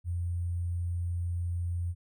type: tone with sample-and-hold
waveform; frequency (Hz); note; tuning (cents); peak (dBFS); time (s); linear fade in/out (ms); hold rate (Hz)
sine; 86.9; F2; -8; -29; 0.04-1.95; 50; 8820
effects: none

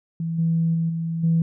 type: tone with level steps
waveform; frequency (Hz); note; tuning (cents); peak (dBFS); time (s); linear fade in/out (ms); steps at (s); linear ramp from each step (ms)
sine; 164.81; E3; 0; -23 / -17 / -19 / -23 / -15; 0.2-1.42; 2; 0.38 / 0.74 / 0.89 / 1.23; 10
effects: tanh soft clip ceiling -11 dBFS

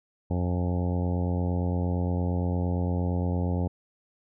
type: harmonic tone with a mistuned harmonic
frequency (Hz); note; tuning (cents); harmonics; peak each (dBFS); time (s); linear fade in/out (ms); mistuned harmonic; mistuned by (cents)
88.7; F2; +27; 1 / 2 / 3 / 4 / 5 / 6 / 7 / 8 / 9 / 10; -26 / -30 / -34 / -40 / -39 / -39 / -44 / -44 / -43 / -48; 0.3-3.68; 10; 9; +39
effects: none

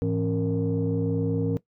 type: tone cluster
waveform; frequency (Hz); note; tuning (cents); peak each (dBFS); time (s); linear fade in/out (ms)
sine; 106.5 / 166.1 / 272.8 / 464; G#2 / E3 / C#4 / A#4; +44 / +13 / -28 / -8; -27; 0.02-1.57; 0
effects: noise-tail reverb RT60 0.1 s tail -18 dB re dry + tanh soft clip ceiling -16 dBFS

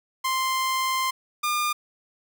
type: tone pair in turn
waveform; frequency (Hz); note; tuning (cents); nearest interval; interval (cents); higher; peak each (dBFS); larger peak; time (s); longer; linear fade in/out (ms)
sawtooth; 1046.5 / 1207.3; C6 / D6; 0 / +47; major second; 247; second; -19; neither; 0.24-1.11 / 1.43-1.73; first; 10
effects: none

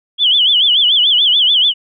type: tone with vibrato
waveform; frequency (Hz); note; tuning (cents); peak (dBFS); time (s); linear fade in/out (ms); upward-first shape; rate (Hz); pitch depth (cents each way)
sine; 3200; G7; +35; -8; 0.18-1.74; 50; sine; 6.9; 170
effects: none

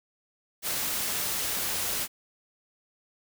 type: noise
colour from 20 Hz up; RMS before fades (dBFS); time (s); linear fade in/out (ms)
white; -30; 0.62-2.08; 50
effects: none

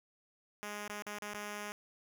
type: tone with dropouts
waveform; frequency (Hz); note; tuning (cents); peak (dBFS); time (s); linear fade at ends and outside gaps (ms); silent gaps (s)
5% pulse; 207.5; G#3; -1; -29; 0.63-1.72; 0; 0.879-0.896 / 1.022-1.066 / 1.185-1.222 / 1.335-1.344
effects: none

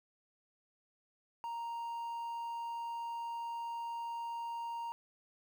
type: tone with quantisation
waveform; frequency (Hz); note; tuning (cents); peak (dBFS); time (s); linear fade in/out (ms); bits
triangle; 932.3; A#5; 0; -36; 1.44-4.92; 0; 11
effects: none

